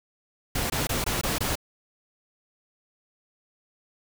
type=noise bursts; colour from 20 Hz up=pink; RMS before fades=-27 dBFS; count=6; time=0.55-1.555 s; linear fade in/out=5 ms; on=150 ms; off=21 ms; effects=none